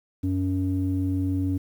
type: tone with low-pass filter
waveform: square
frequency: 93.4 Hz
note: F#2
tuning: 17 cents sharp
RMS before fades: -25 dBFS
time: 0.23-1.58 s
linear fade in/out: 10 ms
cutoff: 260 Hz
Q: 4.5
effects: 9-bit